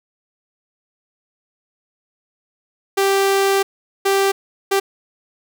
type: tone bursts at uneven times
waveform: sawtooth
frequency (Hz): 392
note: G4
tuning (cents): 0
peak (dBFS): -10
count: 3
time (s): 2.97-3.63 / 4.05-4.32 / 4.71-4.8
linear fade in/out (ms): 10
effects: none